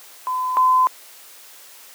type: tone pair in turn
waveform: sine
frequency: 1015 / 1021.5 Hz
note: B5 / C6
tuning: +47 / -42 cents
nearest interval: unison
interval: 11 cents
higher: second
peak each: -20 / -12 dBFS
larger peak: second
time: 0.27-0.57 / 0.57-0.87 s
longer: neither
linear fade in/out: 0 ms
effects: white hiss -44 dBFS RMS until 1.94 s + high-pass 400 Hz 12 dB/octave